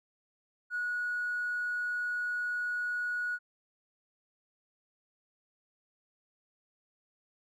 triangle tone with tanh clipping, 1459 Hz, F#6, 25 cents flat, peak -30 dBFS, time 0.7-3.39 s, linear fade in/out 50 ms, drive 1 dB, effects none

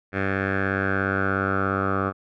10% pulse tone with low-pass filter sweep, 97 Hz, G2, 18 cents flat, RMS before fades -24 dBFS, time 0.12-2.13 s, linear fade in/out 50 ms, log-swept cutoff 1900 to 1200 Hz, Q 5.5, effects none

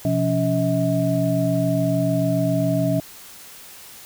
sine tone cluster, 126.3 / 173.3 / 281.5 / 641 Hz, B2 / F3 / C#4 / E5, +39 / -13 / +27 / -49 cents, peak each -23 / -23 / -23 / -23 dBFS, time 0.05-3 s, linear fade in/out 2 ms, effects white hiss -42 dBFS RMS until 4.05 s

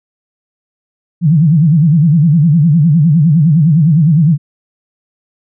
sine tone with vibrato, 157.4 Hz, D#3, 20 cents sharp, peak -5 dBFS, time 1.21-4.38 s, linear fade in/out 50 ms, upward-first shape sine, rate 9.8 Hz, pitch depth 190 cents each way, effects none

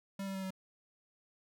square tone with pitch steps, 196 / 193.75 / 191.52 / 189.32 Hz, G3 / G3 / G3 / F#3, 0 / -20 / -40 / +40 cents, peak -38 dBFS, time 0.19-0.506 s, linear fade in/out 5 ms, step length 79 ms, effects none

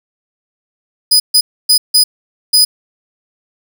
sawtooth tone bursts at uneven times, 4978 Hz, D#8, in tune, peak -3 dBFS, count 5, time 1.11-1.2 / 1.34-1.41 / 1.69-1.78 / 1.94-2.04 / 2.53-2.65 s, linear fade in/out 10 ms, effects none

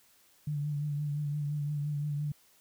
sine tone with vibrato, 146.83 Hz, D3, in tune, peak -30 dBFS, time 0.47-2.32 s, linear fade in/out 5 ms, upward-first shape triangle, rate 5.8 Hz, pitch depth 43 cents each way, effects white hiss -64 dBFS RMS until 2.6 s

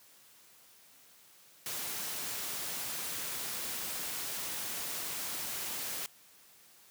white noise, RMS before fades -38 dBFS, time 1.66-6.06 s, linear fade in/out 0 ms, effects white hiss -60 dBFS RMS until 6.9 s + high-pass 100 Hz 12 dB/octave

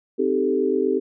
sine chord, A half-diminished seventh, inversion first, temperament equal, 261.6 / 311.1 / 392 / 440 Hz, C4 / Eb4 / G4 / A4, 0 / 0 / 0 / 0 cents, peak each -25 / -27 / -21 / -24 dBFS, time 0.18-1 s, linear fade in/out 20 ms, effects none

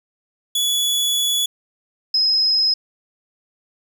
sawtooth / sine tone pair in turn, 3409 / 5108 Hz, G#7 / D#8, +45 / +45 cents, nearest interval perfect fifth, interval 700 cents, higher second, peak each -14 dBFS, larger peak neither, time 0.55-1.46 / 2.14-2.74 s, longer first, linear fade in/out 5 ms, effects 8-bit

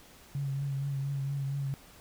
sine tone with vibrato, 138.59 Hz, C#3, in tune, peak -30 dBFS, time 0.35-1.74 s, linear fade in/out 0 ms, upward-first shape triangle, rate 4.3 Hz, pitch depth 37 cents each way, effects pink hiss -55 dBFS RMS until 2 s

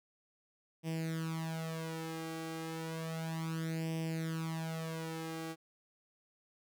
sawtooth tone with flanger, 162.1 Hz, E3, 29 cents flat, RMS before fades -39 dBFS, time 0.83-5.56 s, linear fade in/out 50 ms, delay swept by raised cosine 0.36 to 2.56 ms, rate 0.32 Hz, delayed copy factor +0.8, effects none

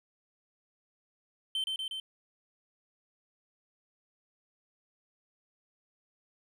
triangle tone with echo, 3097 Hz, G7, 22 cents flat, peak -28 dBFS, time 1.55-1.64 s, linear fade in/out 2 ms, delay 120 ms, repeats 3, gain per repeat -2 dB, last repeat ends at 2 s, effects none

